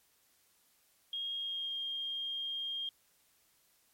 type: tone with pitch glide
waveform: sine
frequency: 3256 to 3219 Hz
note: G#7 to G7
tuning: -35 to +45 cents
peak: -35 dBFS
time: 1.13-2.89 s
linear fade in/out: 2 ms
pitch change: -20 cents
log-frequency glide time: 1.36-1.76 s
effects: white hiss -70 dBFS RMS until 3.93 s + MP3 64 kbps